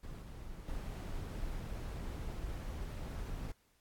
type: noise with level steps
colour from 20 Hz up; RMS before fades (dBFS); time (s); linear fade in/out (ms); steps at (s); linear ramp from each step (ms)
brown; -45 / -47 / -41; 0.03-3.52; 5; 0.22 / 0.68; 2
effects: pink hiss -73 dBFS RMS until 3.8 s + AAC 64 kbps